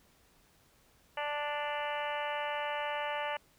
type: harmonic tone with a mistuned harmonic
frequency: 293.7 Hz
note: D4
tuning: in tune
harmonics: 2 / 3 / 4 / 5 / 6 / 7 / 8 / 9 / 10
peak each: -38 / -37 / -43 / -45 / -42 / -45 / -46 / -48 / -45 dBFS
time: 1.17-3.37 s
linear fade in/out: 5 ms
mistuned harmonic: 9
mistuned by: +22 cents
effects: pink hiss -66 dBFS RMS until 3.58 s